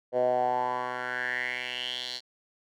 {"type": "tone with band-pass filter sweep", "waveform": "10% pulse", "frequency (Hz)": 124.8, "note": "B2", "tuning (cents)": 19, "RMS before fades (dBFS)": -30, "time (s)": [0.12, 2.21], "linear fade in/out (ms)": 50, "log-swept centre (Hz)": [550, 4300], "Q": 5.5, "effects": []}